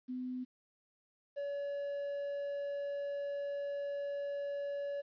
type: tone pair in turn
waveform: sine / triangle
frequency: 252.9 / 567.7 Hz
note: B3 / C#5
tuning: +41 / +41 cents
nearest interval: octave + major second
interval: 1400 cents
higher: second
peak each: -37 / -34 dBFS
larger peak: second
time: 0.08-0.45 / 1.36-5.02 s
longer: second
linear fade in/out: 20 ms
effects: resampled to 11025 Hz + 12-bit